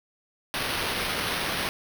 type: noise with sample-and-hold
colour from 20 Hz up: blue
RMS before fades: -29 dBFS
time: 0.54-1.69 s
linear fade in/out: 0 ms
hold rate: 7350 Hz
effects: none